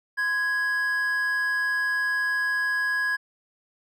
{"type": "tone pair together", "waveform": "triangle", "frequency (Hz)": [1032.8, 1661.2], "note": ["C6", "G#6"], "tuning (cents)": [-23, 0], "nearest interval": "minor sixth", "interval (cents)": 823, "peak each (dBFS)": [-33, -21], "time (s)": [0.17, 3.17], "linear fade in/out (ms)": 20, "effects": []}